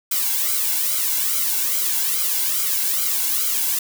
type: noise with flanger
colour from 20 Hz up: blue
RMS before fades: -21 dBFS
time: 0.11-3.79 s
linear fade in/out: 5 ms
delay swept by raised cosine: 1.1 to 1.65 ms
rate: 2.4 Hz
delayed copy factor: -0.9
effects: none